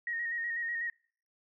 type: tone with vibrato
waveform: sine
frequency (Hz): 1870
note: A#6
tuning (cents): +5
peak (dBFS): -32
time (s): 0.07-0.9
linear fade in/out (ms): 2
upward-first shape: square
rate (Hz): 8.1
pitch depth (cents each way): 25
effects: noise-tail reverb RT60 0.5 s tail -26 dB re dry